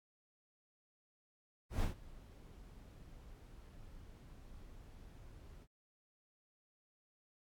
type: noise with ADSR envelope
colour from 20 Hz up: brown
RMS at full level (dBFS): -33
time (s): 1.7-5.67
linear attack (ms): 110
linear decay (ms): 130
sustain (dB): -22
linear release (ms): 45
effects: AAC 64 kbps